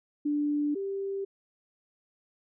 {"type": "tone pair in turn", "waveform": "sine", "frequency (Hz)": [293.7, 392.8], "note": ["D4", "G4"], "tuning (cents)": [0, 4], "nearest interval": "perfect fourth", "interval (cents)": 504, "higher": "second", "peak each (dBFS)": [-25, -30], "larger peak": "first", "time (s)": [[0.25, 0.75], [0.75, 1.25]], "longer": "neither", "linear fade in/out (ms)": 10, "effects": []}